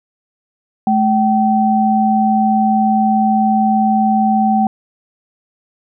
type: tone pair together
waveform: sine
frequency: 215.8 / 769 Hz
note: A3 / G5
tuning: -33 / -33 cents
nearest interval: octave + minor seventh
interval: 2200 cents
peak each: -13 dBFS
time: 0.87-4.67 s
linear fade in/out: 2 ms
effects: none